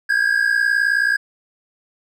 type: tone pair together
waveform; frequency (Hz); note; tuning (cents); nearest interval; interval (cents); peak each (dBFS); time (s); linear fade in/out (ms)
triangle; 1602.1 / 1661.2; G6 / G#6; +37 / 0; minor second; 63; -16; 0.09-1.17; 10
effects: none